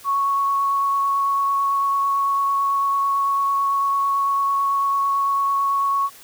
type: tone with vibrato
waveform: sine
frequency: 1108.7 Hz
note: C#6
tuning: in tune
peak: -17 dBFS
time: 0.04-6.1 s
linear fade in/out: 50 ms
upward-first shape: triangle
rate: 9 Hz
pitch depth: 10 cents each way
effects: white hiss -45 dBFS RMS until 6.23 s